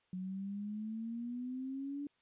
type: exponential sweep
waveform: sine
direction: up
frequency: 182.3 to 290 Hz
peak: -38 dBFS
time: 0.13-2.07 s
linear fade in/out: 2 ms
effects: white hiss -75 dBFS RMS until 2.21 s + resampled to 8000 Hz